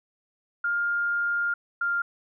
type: tone pair in turn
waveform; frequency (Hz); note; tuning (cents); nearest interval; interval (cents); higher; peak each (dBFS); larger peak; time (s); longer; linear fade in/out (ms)
sine; 1407 / 1398.1; F6 / F6; +12 / +1; unison; 11; first; -23; neither; 0.64-1.54 / 1.81-2.02; first; 5
effects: none